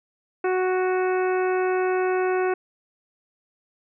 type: harmonic tone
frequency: 370 Hz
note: F#4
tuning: in tune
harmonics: 1 / 2 / 3 / 4 / 5 / 6 / 7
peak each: -21 / -28 / -33 / -32 / -38 / -40 / -39 dBFS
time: 0.44-2.54 s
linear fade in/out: 5 ms
effects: none